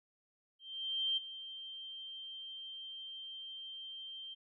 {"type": "tone with ADSR envelope", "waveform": "sine", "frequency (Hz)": 3147, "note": "G7", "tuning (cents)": 6, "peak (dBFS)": -30, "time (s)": [0.59, 4.35], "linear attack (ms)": 580, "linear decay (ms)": 16, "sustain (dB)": -14, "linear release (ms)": 21, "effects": []}